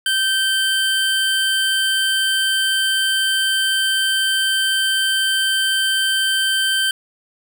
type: tone pair together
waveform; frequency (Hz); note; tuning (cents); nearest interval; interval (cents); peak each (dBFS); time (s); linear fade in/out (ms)
square; 1557 / 3108; G6 / G7; -12 / -16; octave; 1196; -20 / -19; 0.06-6.91; 2
effects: none